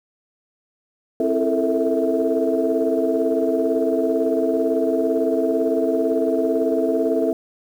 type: tone cluster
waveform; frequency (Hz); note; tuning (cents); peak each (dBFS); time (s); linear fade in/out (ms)
sine; 265.4 / 331.3 / 436.4 / 454.3 / 655; C4 / E4 / A4 / A#4 / E5; +25 / +9 / -14 / -45 / -11; -23; 1.2-7.33; 2
effects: tanh soft clip ceiling -7 dBFS + 8-bit